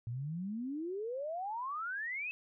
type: exponential sweep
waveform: sine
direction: up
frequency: 112.4 to 2637 Hz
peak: -36 dBFS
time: 0.07-2.31 s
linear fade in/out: 0 ms
effects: none